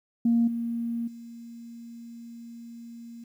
sine tone with level steps, 233.4 Hz, A#3, 2 cents sharp, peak -18 / -27 / -40 dBFS, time 0.25-3.24 s, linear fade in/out 5 ms, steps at 0.47 / 1.07 s, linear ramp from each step 10 ms, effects tanh soft clip ceiling -14 dBFS + 10-bit

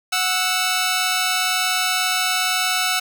10% pulse tone pair together, 738 / 1317 Hz, F#5 / E6, -5 / -2 cents, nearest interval minor seventh, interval 1003 cents, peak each -13 dBFS, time 0.12-3 s, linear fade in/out 10 ms, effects none

